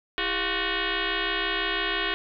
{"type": "tone with frequency modulation", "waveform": "sine", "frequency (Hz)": 701, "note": "F5", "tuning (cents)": 6, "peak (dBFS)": -24, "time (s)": [0.18, 2.14], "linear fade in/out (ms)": 0, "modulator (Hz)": 367, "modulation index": 7.9, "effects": []}